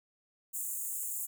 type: high-pass noise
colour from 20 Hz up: pink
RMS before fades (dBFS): -37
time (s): 0.53-1.27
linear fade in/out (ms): 20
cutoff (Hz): 6900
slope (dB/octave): 96
effects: none